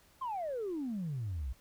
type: exponential sweep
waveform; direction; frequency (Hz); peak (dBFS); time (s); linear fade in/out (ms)
sine; down; 1087 to 58.27; -33; 0.21-1.53; 10
effects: tanh soft clip ceiling -31 dBFS + pink hiss -64 dBFS RMS until 1.6 s

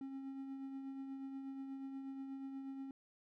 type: tone with tremolo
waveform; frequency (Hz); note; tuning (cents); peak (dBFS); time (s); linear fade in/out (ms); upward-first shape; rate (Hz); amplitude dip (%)
triangle; 270.1; C#4; -45; -40; 0.01-2.91; 2; triangle; 8.3; 40
effects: none

